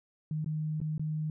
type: tone with dropouts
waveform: sine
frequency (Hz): 154.6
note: D#3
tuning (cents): -11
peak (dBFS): -30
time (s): 0.31-1.3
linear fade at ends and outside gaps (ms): 2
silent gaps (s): 0.445-0.46 / 0.803-0.814 / 0.98-0.995
effects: none